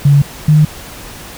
sine tone pair in turn, 142.2 / 152.28 Hz, C#3 / D#3, +45 / -37 cents, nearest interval minor second, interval 118 cents, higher second, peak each -4 / -4 dBFS, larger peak neither, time 0.05-0.22 / 0.48-0.65 s, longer neither, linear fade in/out 5 ms, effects pink hiss -31 dBFS RMS until 1.37 s

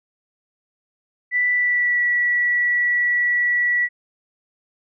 sine tone with pitch glide, 1975.5 to 1944.9 Hz, B6 to B6, 0 to -27 cents, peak -16 dBFS, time 1.31-3.89 s, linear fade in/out 50 ms, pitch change -27 cents, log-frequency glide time 1.52-2.01 s, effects none

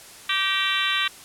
harmonic tone with a mistuned harmonic, 388.8 Hz, G4, 14 cents flat, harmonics 3 / 4 / 5 / 6 / 7 / 8 / 9 / 10, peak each -29 / -29 / -29 / -29 / -29 / -29 / -29 / -29 dBFS, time 0.29-1.08 s, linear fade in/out 5 ms, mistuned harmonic 5, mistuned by -39 cents, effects white hiss -44 dBFS RMS until 1.24 s + low-pass 11000 Hz 12 dB/octave

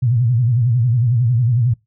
sine tone with vibrato, 120 Hz, B2, 49 cents flat, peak -12 dBFS, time 0.02-1.74 s, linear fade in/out 10 ms, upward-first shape sine, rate 11 Hz, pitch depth 140 cents each way, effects noise-tail reverb RT60 0.2 s tail -23 dB re dry

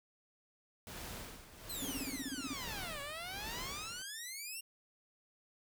pink noise with tremolo, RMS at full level -45 dBFS, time 0.87-4.02 s, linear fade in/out 0 ms, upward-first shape sine, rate 1.2 Hz, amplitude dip 75%
10% pulse exponential two-way sweep, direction down then up, 4241 to 554.4 to 2806 Hz, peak -34 dBFS, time 1.69-4.61 s, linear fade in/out 10 ms, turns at 3.01 s
sine tone bursts, 269.4 Hz, C#4, 49 cents flat, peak -38 dBFS, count 12, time 1.82-2.533 s, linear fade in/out 2 ms, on 31 ms, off 31 ms
effects none

